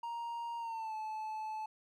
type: tone with pitch glide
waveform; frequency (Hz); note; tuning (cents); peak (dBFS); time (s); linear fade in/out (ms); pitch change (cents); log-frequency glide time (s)
triangle; 936 to 868.3; A#5 to A5; +7 to -23; -36; 0.03-1.66; 5; -130; 0.58-0.95
effects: none